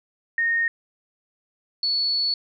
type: tone pair in turn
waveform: sine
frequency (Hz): 1848 / 4423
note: A#6 / C#8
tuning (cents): -16 / -5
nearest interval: octave + minor third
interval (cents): 1511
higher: second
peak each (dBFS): -19 / -20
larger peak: first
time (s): 0.38-0.68 / 1.83-2.34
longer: second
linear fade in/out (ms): 2
effects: none